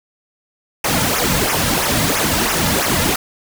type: noise with flanger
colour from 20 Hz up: pink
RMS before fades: -17 dBFS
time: 0.84-3.16 s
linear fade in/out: 5 ms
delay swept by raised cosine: 0.23 to 2.73 ms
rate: 3 Hz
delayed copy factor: -0.75
effects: none